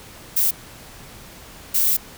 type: noise bursts at uneven times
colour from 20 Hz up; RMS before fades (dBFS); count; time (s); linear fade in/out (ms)
violet; -18; 2; 0.36-0.51 / 1.74-1.97; 10
effects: pink hiss -42 dBFS RMS until 2.17 s